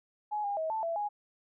sine tone with pitch steps, 841 / 809 / 638 / 881 / 668 / 828 Hz, G#5 / G#5 / D#5 / A5 / E5 / G#5, +22 / -46 / +43 / +2 / +23 / -5 cents, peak -30 dBFS, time 0.31-1.09 s, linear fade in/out 20 ms, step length 130 ms, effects none

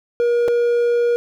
triangle tone with dropouts, 476.4 Hz, A#4, 38 cents sharp, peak -12 dBFS, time 0.2-1.16 s, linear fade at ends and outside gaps 0 ms, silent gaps 0.479-0.483 s, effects none

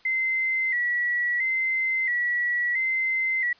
sine tone with vibrato, 2002 Hz, B6, 23 cents sharp, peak -22 dBFS, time 0.05-3.53 s, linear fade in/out 5 ms, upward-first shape square, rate 0.74 Hz, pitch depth 58 cents each way, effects white hiss -57 dBFS RMS until 3.59 s + resampled to 11025 Hz

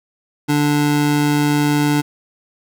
square tone pair together, 146.85 / 293.7 Hz, D3 / D4, 0 / 0 cents, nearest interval octave, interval 1200 cents, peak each -19 / -16 dBFS, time 0.48-2.02 s, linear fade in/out 20 ms, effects none

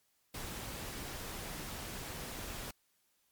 pink noise, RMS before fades -43 dBFS, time 0.34-2.71 s, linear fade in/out 5 ms, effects white hiss -75 dBFS RMS until 3.31 s + MP3 96 kbps

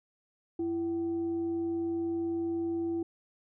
sine tone with frequency modulation, 335 Hz, E4, 28 cents sharp, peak -29 dBFS, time 0.59-3.03 s, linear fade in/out 5 ms, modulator 428 Hz, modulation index 0.22, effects none

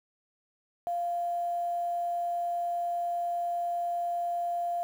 sine tone with quantisation, 695 Hz, F5, 9 cents flat, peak -28 dBFS, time 0.87-4.83 s, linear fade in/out 0 ms, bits 9, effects none

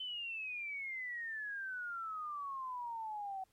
sine exponential sweep, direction down, 3067 to 751 Hz, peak -39 dBFS, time 0-3.44 s, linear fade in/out 5 ms, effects pink hiss -75 dBFS RMS until 3.52 s + MP3 64 kbps

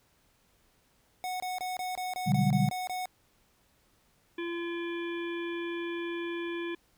square tone bursts, 736 Hz, F#5, 9 cents flat, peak -33 dBFS, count 10, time 1.24-3.056 s, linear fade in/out 0 ms, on 160 ms, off 24 ms
sine chord, G major seventh, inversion first, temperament equal with one note detuned, 123.47 / 146.83 / 185 / 198.62 Hz, B2 / D3 / F#3 / G3, 0 / 0 / 0 / +23 cents, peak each -30 / -27 / -30 / -28 dBFS, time 2.26-2.7 s, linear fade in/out 20 ms
harmonic tone, 341.5 Hz, F4, 39 cents flat, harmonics 1 / 3 / 5 / 7 / 9 / 10, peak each -33 / -45 / -43 / -44 / -53 / -49 dBFS, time 4.38-6.75 s, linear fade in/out 5 ms
effects pink hiss -68 dBFS RMS until 6.97 s

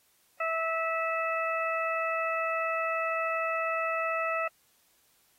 harmonic tone, 653 Hz, E5, 17 cents flat, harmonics 1 / 2 / 3 / 4, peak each -32 / -31 / -36 / -35 dBFS, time 0.4-4.48 s, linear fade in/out 5 ms, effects white hiss -67 dBFS RMS until 5.38 s + AAC 48 kbps

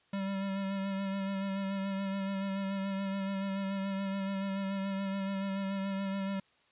square tone with vibrato, 195 Hz, G3, 9 cents flat, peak -33 dBFS, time 0.13-6.4 s, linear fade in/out 5 ms, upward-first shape sine, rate 7 Hz, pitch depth 25 cents each way, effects white hiss -68 dBFS RMS until 6.71 s + resampled to 8000 Hz

